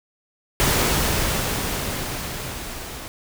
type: noise with level ramp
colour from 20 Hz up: pink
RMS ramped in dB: -18 to -35 dBFS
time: 0.6-3.08 s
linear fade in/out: 0 ms
effects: none